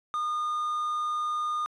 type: tone with quantisation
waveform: triangle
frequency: 1220 Hz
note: D#6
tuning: 34 cents flat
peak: -25 dBFS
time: 0.14-1.66 s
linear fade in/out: 0 ms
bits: 9
effects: resampled to 24000 Hz